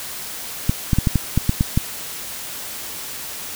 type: clicks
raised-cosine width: 5 ms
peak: -3 dBFS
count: 9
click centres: 0.695 / 0.932 / 0.986 / 1.072 / 1.157 / 1.376 / 1.494 / 1.609 / 1.775 s
effects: white hiss -31 dBFS RMS until 3.55 s